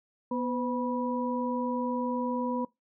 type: tone cluster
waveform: sine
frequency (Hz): 245.2 / 506 / 976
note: B3 / B4 / B5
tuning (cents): -12 / +42 / -21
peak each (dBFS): -30 / -34 / -34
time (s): 0.31-2.65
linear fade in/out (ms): 5
effects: noise-tail reverb RT60 0.2 s tail -23 dB re dry